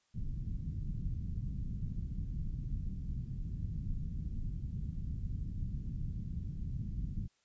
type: low-pass noise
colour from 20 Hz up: pink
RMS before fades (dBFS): -38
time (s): 0.14-7.28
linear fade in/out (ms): 20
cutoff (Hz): 180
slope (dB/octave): 24
effects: white hiss -75 dBFS RMS until 7.44 s + resampled to 16000 Hz